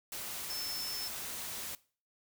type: tone in noise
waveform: sine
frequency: 5290 Hz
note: E8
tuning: 5 cents sharp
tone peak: -38 dBFS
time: 0.5-1.08 s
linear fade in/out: 2 ms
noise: white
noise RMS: -41 dBFS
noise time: 0.12-1.75 s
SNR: 0 dB
effects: noise-tail reverb RT60 0.4 s tail -20 dB re dry